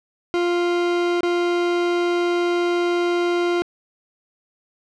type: tone with dropouts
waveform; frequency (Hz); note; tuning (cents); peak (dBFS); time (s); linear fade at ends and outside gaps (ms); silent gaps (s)
40% pulse; 349.2; F4; 0; -17; 0.34-3.62; 0; 1.207-1.232
effects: low-pass 4000 Hz 12 dB/octave